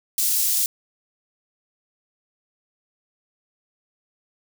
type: high-pass noise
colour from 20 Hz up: white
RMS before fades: -21 dBFS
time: 0.18-0.66 s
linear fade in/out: 2 ms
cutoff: 5600 Hz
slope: 12 dB/octave
effects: none